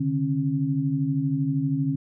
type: tone cluster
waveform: sine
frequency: 136.4 / 149.1 / 271.6 Hz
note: C#3 / D3 / C#4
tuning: -28 / +27 / -35 cents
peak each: -29 / -25 / -25 dBFS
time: 0-1.96 s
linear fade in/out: 10 ms
effects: none